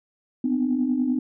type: tone cluster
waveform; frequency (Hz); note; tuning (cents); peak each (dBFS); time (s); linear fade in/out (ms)
sine; 242.6 / 253.1 / 301.5; B3 / B3 / D4; -31 / +43 / +46; -30 / -21 / -26; 0.44-1.19; 5
effects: tanh soft clip ceiling -12 dBFS